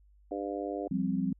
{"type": "harmonic tone", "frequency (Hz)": 100, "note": "G2", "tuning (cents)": 35, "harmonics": [3, 4, 5, 6, 7], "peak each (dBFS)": [-37, -38, -39, -40, -40], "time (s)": [0.31, 0.88], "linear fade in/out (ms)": 5}
{"type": "chord", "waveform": "sine", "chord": "F suspended second", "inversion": "none", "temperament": "equal", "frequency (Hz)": [174.61, 196, 261.6], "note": ["F3", "G3", "C4"], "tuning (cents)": [0, 0, 0], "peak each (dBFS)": [-33, -31, -32], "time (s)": [0.91, 1.33], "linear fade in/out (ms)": 5}
{"effects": ["added 50 Hz sine -58 dBFS peak until 1.39 s"]}